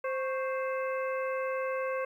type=harmonic tone with a mistuned harmonic; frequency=523.3 Hz; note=C5; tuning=in tune; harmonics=1 / 2 / 3 / 4 / 5; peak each=-31 / -37 / -41 / -43 / -45 dBFS; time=0.04-2.05 s; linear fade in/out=5 ms; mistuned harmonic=2; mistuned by=+89 cents; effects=11-bit